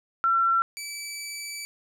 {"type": "tone pair in turn", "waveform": ["sine", "15% pulse"], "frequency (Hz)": [1354, 2307], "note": ["E6", "D7"], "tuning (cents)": [46, -31], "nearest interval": "major sixth", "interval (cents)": 923, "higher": "second", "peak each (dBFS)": [-19, -27], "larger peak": "first", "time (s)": [[0.24, 0.62], [0.77, 1.65]], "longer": "second", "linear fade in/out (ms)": 0, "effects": []}